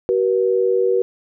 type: tone pair together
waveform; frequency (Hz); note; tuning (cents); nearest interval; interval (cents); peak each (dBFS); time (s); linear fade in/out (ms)
sine; 380 / 480.6; F#4 / B4; +46 / -47; major third; 407; -17; 0.09-1.02; 0
effects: none